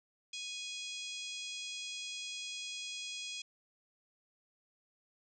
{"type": "harmonic tone", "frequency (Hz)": 830, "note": "G#5", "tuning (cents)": -1, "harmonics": [3, 4, 5, 6, 7, 8, 9, 10], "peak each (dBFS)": [-46, -44, -51, -49, -53, -50, -55, -57], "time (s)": [0.33, 3.42], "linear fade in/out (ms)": 5, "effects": []}